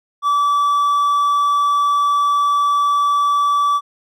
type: tone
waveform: triangle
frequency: 1154 Hz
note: D6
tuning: 31 cents flat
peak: -11 dBFS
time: 0.22-3.81 s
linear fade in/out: 50 ms
effects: none